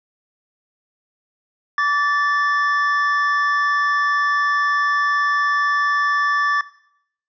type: tone pair together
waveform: triangle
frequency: 1156 / 1760.7 Hz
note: D6 / A6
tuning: -28 / +1 cents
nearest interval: perfect fifth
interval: 729 cents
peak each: -17 dBFS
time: 1.78-6.61 s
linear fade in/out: 2 ms
effects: noise-tail reverb RT60 0.7 s tail -18 dB re dry + resampled to 16000 Hz